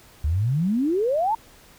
sine exponential sweep, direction up, 69.8 to 932.3 Hz, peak -19 dBFS, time 0.24-1.35 s, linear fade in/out 5 ms, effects pink hiss -51 dBFS RMS until 1.78 s

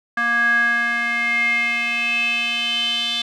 square tone with band-pass filter sweep, 235.9 Hz, A#3, 21 cents sharp, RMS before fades -20 dBFS, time 0.17-3.22 s, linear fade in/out 5 ms, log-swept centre 1500 to 3400 Hz, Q 8.3, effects none

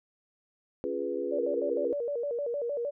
sine chord, C# dominant seventh, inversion none, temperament equal, 277.2 / 349.2 / 415.3 / 493.9 Hz, C#4 / E#4 / G#4 / B4, 0 / 0 / 0 / 0 cents, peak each -38 / -35 / -34 / -34 dBFS, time 0.84-1.93 s, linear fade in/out 0 ms
sine tone with vibrato, 522 Hz, C5, 4 cents flat, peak -29 dBFS, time 1.31-2.91 s, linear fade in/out 20 ms, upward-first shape square, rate 6.5 Hz, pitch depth 170 cents each way
effects none

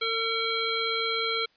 harmonic tone with a mistuned harmonic, 452.7 Hz, A4, 49 cents sharp, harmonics 1 / 3 / 5 / 7 / 9, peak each -32 / -32 / -32 / -32 / -32 dBFS, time 0.01-1.46 s, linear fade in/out 10 ms, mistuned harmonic 7, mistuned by +38 cents, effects white hiss -64 dBFS RMS until 1.56 s + resampled to 11025 Hz

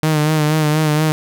sawtooth tone with vibrato, 153.5 Hz, D#3, 23 cents flat, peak -9 dBFS, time 0.03-1.12 s, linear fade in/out 0 ms, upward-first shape sine, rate 4.2 Hz, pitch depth 42 cents each way, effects none

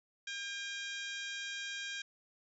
harmonic tone with a mistuned harmonic, 803 Hz, G5, 41 cents sharp, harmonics 2 / 3 / 4 / 5 / 6 / 7 / 8 / 9, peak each -43 / -46 / -45 / -48 / -54 / -51 / -54 / -54 dBFS, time 0.27-2.02 s, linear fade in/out 5 ms, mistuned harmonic 5, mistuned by -83 cents, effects none

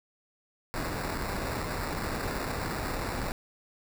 pink noise with sample-and-hold, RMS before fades -33 dBFS, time 0.74-3.32 s, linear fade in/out 0 ms, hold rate 3150 Hz, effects none

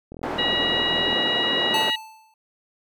click train, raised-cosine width 2 ms, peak -24 dBFS, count 43, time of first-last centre 0.12-1.13 s, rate 41.6 Hz
white band-pass noise, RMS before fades -28 dBFS, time 0.23-1.9 s, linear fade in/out 0 ms, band 230 to 750 Hz, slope 12 dB/octave
harmonic tone, 960 Hz, B5, 49 cents flat, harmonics 2 / 3 / 4, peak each -27 / -23 / -27 dBFS, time 0.38-1.96 s, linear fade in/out 10 ms
square tone with exponential decay, 879 Hz, A5, 2 cents flat, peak -20 dBFS, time 1.74-2.34 s, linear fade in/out 2 ms, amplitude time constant 130 ms
effects none

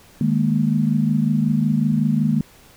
sine chord, D# suspended fourth, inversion none, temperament equal with one note detuned, 153.42 / 207.7 / 233.1 Hz, D#3 / G#3 / A#3, -24 / 0 / 0 cents, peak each -20 dBFS, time 0.21-2.41 s, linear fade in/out 2 ms, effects pink hiss -49 dBFS RMS until 2.76 s

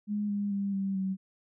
sine tone with pitch steps, 207.7 / 203.3 / 199.01 / 194.8 / 190.68 Hz, G#3 / G#3 / G3 / G3 / G3, 0 / -37 / +26 / -11 / -48 cents, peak -28 dBFS, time 0.07-1.17 s, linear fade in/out 50 ms, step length 220 ms, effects none

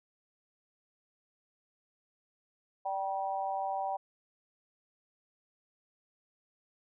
sine tone with amplitude modulation, 775 Hz, G5, 20 cents flat, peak -27 dBFS, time 2.85-3.97 s, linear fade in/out 10 ms, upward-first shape sine, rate 187 Hz, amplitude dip 95%, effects none

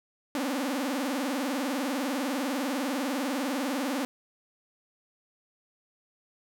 sawtooth tone with vibrato, 270.1 Hz, C#4, 45 cents flat, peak -24 dBFS, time 0.35-4.05 s, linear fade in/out 0 ms, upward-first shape triangle, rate 20 Hz, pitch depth 230 cents each way, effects none

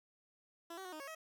15% pulse tone with pitch steps, 337.4 / 381.4 / 366.1 / 309.5 / 552 / 638 Hz, E4 / G4 / F#4 / D#4 / C#5 / D#5, +40 / -47 / -18 / -9 / -7 / +43 cents, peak -39 dBFS, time 0.7-1.15 s, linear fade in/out 5 ms, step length 75 ms, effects none

